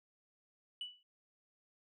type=tone with exponential decay; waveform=sine; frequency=2960 Hz; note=F#7; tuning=in tune; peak=-35 dBFS; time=0.81-1.03 s; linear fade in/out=2 ms; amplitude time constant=47 ms; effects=tanh soft clip ceiling -36 dBFS